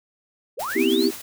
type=linear sweep; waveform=sine; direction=up; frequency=375.1 to 4699 Hz; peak=-26 dBFS; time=0.57-1.09 s; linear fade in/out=20 ms
type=noise with tremolo; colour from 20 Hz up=white; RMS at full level=-34 dBFS; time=0.59-1.22 s; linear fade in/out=10 ms; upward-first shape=sine; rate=9.7 Hz; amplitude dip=45%
type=chord; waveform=sine; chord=C major seventh; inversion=third; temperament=just; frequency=245.3 / 261.6 / 327 / 392.4 Hz; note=B3 / C4 / E4 / G4; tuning=-12 / 0 / -14 / +2 cents; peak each=-24 / -25 / -22 / -21 dBFS; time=0.75-1.11 s; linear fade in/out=20 ms
effects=none